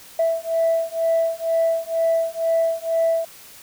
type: beating tone pair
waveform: sine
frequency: 658 / 660.1 Hz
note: E5 / E5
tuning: -3 / +2 cents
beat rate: 2.1 Hz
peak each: -20 dBFS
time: 0.19-3.25 s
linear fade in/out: 5 ms
effects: tanh soft clip ceiling -12 dBFS + white hiss -44 dBFS RMS until 3.62 s